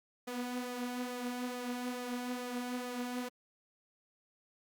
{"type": "tone with flanger", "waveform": "sawtooth", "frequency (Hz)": 246.9, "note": "B3", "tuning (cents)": 0, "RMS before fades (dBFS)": -39, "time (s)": [0.27, 3.29], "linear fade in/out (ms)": 10, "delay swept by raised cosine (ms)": [1.6, 5.4], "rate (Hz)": 2.3, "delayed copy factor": 0.5, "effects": ["Opus 48 kbps"]}